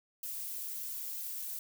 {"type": "noise with flanger", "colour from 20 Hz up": "violet", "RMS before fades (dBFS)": -40, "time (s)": [0.23, 1.59], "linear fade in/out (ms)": 2, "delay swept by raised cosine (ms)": [1.9, 3], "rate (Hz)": 3.1, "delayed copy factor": 0.95, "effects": []}